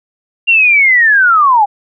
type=linear sweep; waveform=sine; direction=down; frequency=2794 to 784 Hz; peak=-5 dBFS; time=0.47-1.66 s; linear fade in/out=20 ms; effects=none